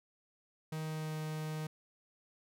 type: tone with pitch glide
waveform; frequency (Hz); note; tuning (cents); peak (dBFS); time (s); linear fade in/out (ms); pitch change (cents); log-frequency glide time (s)
45% pulse; 157 to 155.38; D#3 to D#3; +16 to -2; -37; 0.72-1.67; 5; -18; 0.82-1.17
effects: none